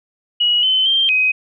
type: tone with pitch steps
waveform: sine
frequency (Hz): 2911 / 3056 / 3164 / 2520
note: F#7 / G7 / G7 / D#7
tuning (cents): -29 / -45 / +15 / +21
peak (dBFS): -12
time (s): 0.4-1.32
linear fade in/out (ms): 10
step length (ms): 230
effects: none